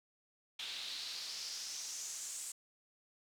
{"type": "noise with band-pass filter sweep", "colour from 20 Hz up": "pink", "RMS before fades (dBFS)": -44, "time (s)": [0.59, 2.52], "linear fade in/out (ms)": 5, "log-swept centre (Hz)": [3500, 8000], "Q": 3.4, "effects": []}